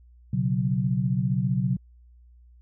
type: chord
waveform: sine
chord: B suspended second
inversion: none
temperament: equal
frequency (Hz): 123.47 / 138.59 / 185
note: B2 / C#3 / F#3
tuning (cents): 0 / 0 / 0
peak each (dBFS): -26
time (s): 0.33-1.77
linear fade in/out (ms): 5
effects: added 60 Hz sine -50 dBFS peak until 2.61 s